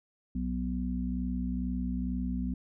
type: harmonic tone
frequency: 62.2 Hz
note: B1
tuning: 13 cents sharp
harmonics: 1 / 3 / 4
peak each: -34 / -34 / -34 dBFS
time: 0.35-2.54 s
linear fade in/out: 5 ms
effects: none